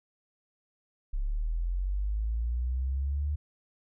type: linear sweep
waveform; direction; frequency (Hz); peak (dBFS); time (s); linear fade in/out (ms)
sine; up; 33.23 to 74.7; -27; 1.13-3.36; 10
effects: none